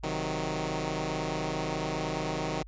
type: chord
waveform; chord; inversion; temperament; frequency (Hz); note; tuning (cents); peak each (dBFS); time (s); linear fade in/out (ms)
10% pulse; C diminished; none; equal; 130.81 / 155.56 / 185; C3 / Eb3 / Gb3; 0 / 0 / 0; -29 / -24 / -28; 0.03-2.63; 10
effects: added 49 Hz sine -44 dBFS peak until 2.67 s + resampled to 16000 Hz